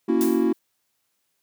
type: chord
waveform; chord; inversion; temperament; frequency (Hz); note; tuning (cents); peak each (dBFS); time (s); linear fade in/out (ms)
triangle; F# dominant seventh; first; equal; 233.1 / 277.2 / 329.6 / 370; A#3 / C#4 / E4 / F#4; 0 / 0 / 0 / 0; -22 / -23 / -20 / -22; 0.08-0.53; 10
type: noise with exponential decay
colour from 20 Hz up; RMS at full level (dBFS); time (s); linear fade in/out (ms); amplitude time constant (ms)
blue; -28; 0.21-0.59; 0; 81
effects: white hiss -73 dBFS RMS until 1.42 s + high-pass 80 Hz 12 dB/octave